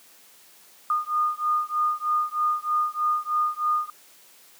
sine beating tone pair, 1221 / 1224.2 Hz, D#6 / D#6, -33 / -28 cents, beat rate 3.2 Hz, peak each -25 dBFS, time 0.9-3.9 s, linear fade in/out 2 ms, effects white hiss -53 dBFS RMS until 4.59 s + high-pass 200 Hz 12 dB/octave

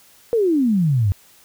sine exponential sweep, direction down, 485.5 to 92.1 Hz, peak -14 dBFS, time 0.33-1.12 s, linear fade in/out 0 ms, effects white hiss -51 dBFS RMS until 1.44 s

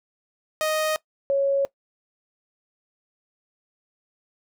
sawtooth / sine tone pair in turn, 622.3 / 553.3 Hz, D#5 / C#5, 0 / -3 cents, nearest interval major second, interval 203 cents, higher first, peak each -18 dBFS, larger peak neither, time 0.61-0.96 / 1.3-1.65 s, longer neither, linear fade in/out 0 ms, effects noise-tail reverb RT60 0.1 s tail -20 dB re dry

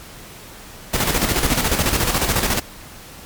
pink noise with tremolo, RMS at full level -17 dBFS, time 0.93-2.6 s, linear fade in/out 10 ms, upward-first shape square, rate 14 Hz, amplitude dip 50%, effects pink hiss -39 dBFS RMS until 3.25 s + MP3 96 kbps

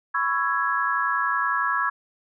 sine chord, C# minor seventh, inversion third, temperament just, 997.9 / 1108.7 / 1330.5 / 1663.1 Hz, B5 / C#6 / E6 / G#6, +18 / 0 / +16 / +2 cents, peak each -29 / -26 / -27 / -25 dBFS, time 0.14-1.9 s, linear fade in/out 10 ms, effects none

